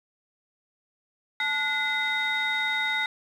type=tone cluster; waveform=sine; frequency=869 / 1452 / 2041 / 3728 Hz; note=A5 / F#6 / C7 / A#7; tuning=-22 / -33 / -44 / -1 cents; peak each=-32 / -30 / -26 / -30 dBFS; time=1.4-3.06 s; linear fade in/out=2 ms; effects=tanh soft clip ceiling -17 dBFS + 9-bit